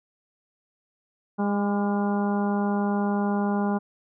harmonic tone with a mistuned harmonic, 203.3 Hz, G#3, 37 cents flat, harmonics 1 / 2 / 3 / 4 / 5 / 6 / 7, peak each -23 / -31 / -35 / -31 / -36 / -41 / -39 dBFS, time 1.38-3.79 s, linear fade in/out 20 ms, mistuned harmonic 6, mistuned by -48 cents, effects none

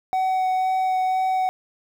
triangle tone with vibrato, 750 Hz, F#5, 23 cents sharp, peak -17 dBFS, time 0.13-1.49 s, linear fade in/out 0 ms, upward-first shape sine, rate 2 Hz, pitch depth 9 cents each way, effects 9-bit

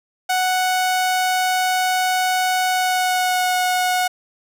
sawtooth tone with pitch glide, 740 to 731.5 Hz, F#5 to F#5, 0 to -20 cents, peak -13 dBFS, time 0.29-4.08 s, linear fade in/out 10 ms, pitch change -20 cents, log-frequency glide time 2.69-3.56 s, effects none

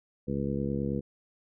harmonic tone, 69.3 Hz, C#2, in tune, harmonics 1 / 2 / 3 / 4 / 5 / 6 / 7, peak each -39 / -34 / -32 / -37 / -38 / -40 / -37 dBFS, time 0.27-1.01 s, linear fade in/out 20 ms, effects none

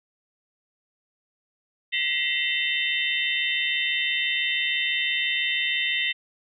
sine tone cluster, 1935 / 2081 / 2692 / 3055 / 3628 Hz, B6 / C7 / E7 / G7 / A#7, -36 / -10 / +36 / -45 / -48 cents, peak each -29 dBFS, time 1.92-6.13 s, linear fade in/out 20 ms, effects none

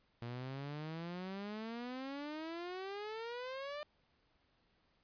sawtooth exponential sweep, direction up, 116.7 to 602 Hz, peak -38 dBFS, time 0.22-3.83 s, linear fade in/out 0 ms, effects pink hiss -75 dBFS RMS until 5.03 s + resampled to 11025 Hz

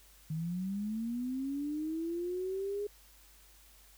sine linear sweep, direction up, 153.5 to 415.3 Hz, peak -33 dBFS, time 0.3-2.87 s, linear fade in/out 5 ms, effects added 50 Hz sine -61 dBFS peak until 3.97 s + white hiss -61 dBFS RMS until 3.97 s

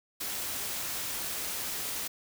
white noise, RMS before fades -35 dBFS, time 0.2-2.08 s, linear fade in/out 10 ms, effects none

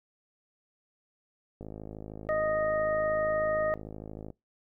click train, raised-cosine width 2 ms, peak -28 dBFS, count 144, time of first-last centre 1.61-4.303 s, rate 53.1 Hz
harmonic tone, 621 Hz, D#5, 3 cents flat, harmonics 1 / 2 / 3, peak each -26 / -35 / -37 dBFS, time 2.29-3.74 s, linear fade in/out 0 ms
effects noise-tail reverb RT60 0.2 s tail -24 dB re dry

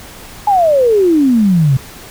sine exponential sweep, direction down, 852 to 127.9 Hz, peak -7 dBFS, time 0.47-1.77 s, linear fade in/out 5 ms, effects pink hiss -34 dBFS RMS until 2.1 s

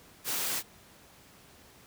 white high-pass noise, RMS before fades -32 dBFS, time 0.24-0.63 s, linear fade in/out 50 ms, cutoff 110 Hz, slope 12 dB/octave, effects pink hiss -56 dBFS RMS until 1.86 s + high-pass 60 Hz 12 dB/octave

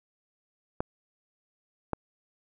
clicks, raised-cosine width 1 ms, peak -14 dBFS, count 2, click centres 0.805 / 1.933 s, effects none

